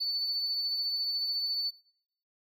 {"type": "tone with tremolo", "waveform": "triangle", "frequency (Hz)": 4492, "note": "C#8", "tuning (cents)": 22, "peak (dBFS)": -24, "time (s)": [0, 1.71], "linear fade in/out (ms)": 20, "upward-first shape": "sine", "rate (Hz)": 14, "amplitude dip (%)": 40, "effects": ["noise-tail reverb RT60 0.7 s tail -26 dB re dry", "tanh soft clip ceiling -26 dBFS"]}